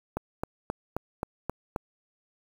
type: click train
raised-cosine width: 1 ms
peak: -15 dBFS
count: 7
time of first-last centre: 0.17-1.762 s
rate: 3.77 Hz
effects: 7-bit